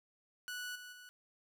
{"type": "tone with level steps", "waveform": "sawtooth", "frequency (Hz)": 1476, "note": "F#6", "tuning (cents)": -5, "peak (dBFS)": [-37, -45, -49], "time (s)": [0.48, 1.09], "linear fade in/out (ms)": 0, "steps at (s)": [0.75, 0.92], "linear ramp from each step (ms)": 10, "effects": []}